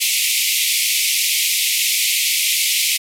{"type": "band-pass noise", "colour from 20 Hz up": "pink", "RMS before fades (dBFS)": -18, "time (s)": [0, 2.98], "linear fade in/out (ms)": 20, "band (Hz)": [2100, 15000], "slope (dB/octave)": 96, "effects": []}